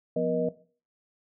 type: tone cluster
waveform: sine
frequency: 174.8 / 248.5 / 476.6 / 624 Hz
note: F3 / B3 / A#4 / D#5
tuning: +2 / +11 / +38 / +5 cents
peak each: -32 / -32 / -28 / -29 dBFS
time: 0.16-0.49 s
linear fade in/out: 5 ms
effects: noise-tail reverb RT60 0.4 s tail -17 dB re dry